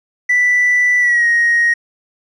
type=tone with pitch glide; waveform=triangle; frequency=1975.5 to 1877.6 Hz; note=B6 to A#6; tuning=0 to +12 cents; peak=-7 dBFS; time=0.29-1.74 s; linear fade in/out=10 ms; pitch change=-88 cents; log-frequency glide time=0.99-1.26 s; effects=tanh soft clip ceiling -6 dBFS + resampled to 22050 Hz